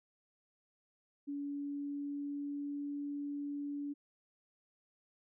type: tone with pitch glide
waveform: sine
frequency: 284.8 to 287.1 Hz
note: C#4 to D4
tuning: +47 to -39 cents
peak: -37 dBFS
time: 1.27-3.94 s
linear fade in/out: 20 ms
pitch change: +14 cents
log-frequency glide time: 1.38-3.03 s
effects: none